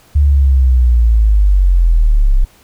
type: linear sweep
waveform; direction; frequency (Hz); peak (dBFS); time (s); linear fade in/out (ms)
sine; down; 73.42 to 31.52; -6; 0.15-2.45; 10
effects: pink hiss -47 dBFS RMS until 2.63 s